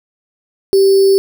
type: tone with sample-and-hold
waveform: sine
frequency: 389.8 Hz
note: G4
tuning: 10 cents flat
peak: -6 dBFS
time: 0.73-1.18 s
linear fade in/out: 0 ms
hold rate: 4900 Hz
effects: none

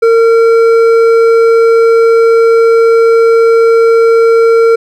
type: tone with hard clipping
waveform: triangle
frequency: 457.3 Hz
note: A#4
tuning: 33 cents flat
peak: -5 dBFS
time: 0.02-4.76 s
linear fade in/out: 10 ms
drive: 11 dB
effects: none

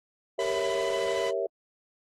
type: chord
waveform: sine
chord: G diminished seventh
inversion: none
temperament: equal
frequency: 392 / 466.2 / 554.4 / 659.3 Hz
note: G4 / Bb4 / Db5 / Fb5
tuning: 0 / 0 / 0 / 0 cents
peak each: -32 dBFS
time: 0.38-1.47 s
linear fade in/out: 10 ms
type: tone with tremolo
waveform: 20% pulse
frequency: 999 Hz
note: B5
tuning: 20 cents sharp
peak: -29 dBFS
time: 0.39-1.31 s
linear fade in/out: 2 ms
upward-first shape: square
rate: 13 Hz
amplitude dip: 40%
type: noise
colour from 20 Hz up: white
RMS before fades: -38 dBFS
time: 0.39-1.31 s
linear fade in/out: 20 ms
effects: low-pass 6000 Hz 12 dB/octave + AAC 32 kbps

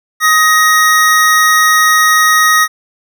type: tone pair together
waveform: square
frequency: 1258 / 1881.9 Hz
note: D#6 / A#6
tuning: +19 / +16 cents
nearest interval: perfect fifth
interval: 697 cents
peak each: -10 dBFS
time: 0.2-2.68 s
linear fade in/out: 50 ms
effects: none

